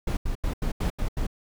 brown noise bursts, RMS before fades -26 dBFS, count 7, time 0.07-1.268 s, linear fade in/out 5 ms, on 100 ms, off 83 ms, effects none

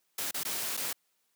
white noise with dropouts, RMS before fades -34 dBFS, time 0.18-0.93 s, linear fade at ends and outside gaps 5 ms, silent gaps 0.311-0.342 / 0.434-0.45 / 0.769-0.773 s, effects white hiss -75 dBFS RMS until 1.35 s + high-pass 150 Hz 12 dB/octave

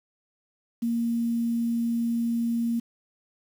sine tone with quantisation, 233.1 Hz, A#3, in tune, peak -23 dBFS, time 0.82-2.8 s, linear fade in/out 10 ms, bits 8, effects none

